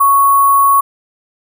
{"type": "tone with sample-and-hold", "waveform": "sine", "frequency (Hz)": 1108.7, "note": "C#6", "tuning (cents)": 0, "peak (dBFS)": -6, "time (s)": [0, 0.81], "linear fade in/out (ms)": 10, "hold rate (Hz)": 11025, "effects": []}